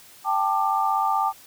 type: chord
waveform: sine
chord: G suspended second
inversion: none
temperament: equal with one note detuned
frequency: 784 / 880 / 1189.7 Hz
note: G5 / A5 / D6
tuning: 0 / 0 / +22 cents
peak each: -24 dBFS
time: 0.24-1.33 s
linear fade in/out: 50 ms
effects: white hiss -49 dBFS RMS until 1.46 s